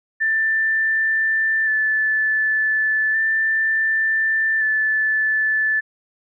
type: tone with vibrato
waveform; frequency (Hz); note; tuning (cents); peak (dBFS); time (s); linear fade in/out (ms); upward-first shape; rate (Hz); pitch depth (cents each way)
sine; 1760; A6; 0; -16; 0.2-5.81; 20; square; 0.34; 15
effects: none